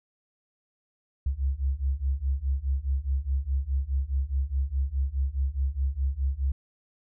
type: beating tone pair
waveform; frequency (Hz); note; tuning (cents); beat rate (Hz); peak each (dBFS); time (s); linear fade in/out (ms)
sine; 65.41 / 70.21; C2 / C#2; 0 / +23; 4.8; -28 / -27; 1.26-6.52; 5
effects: none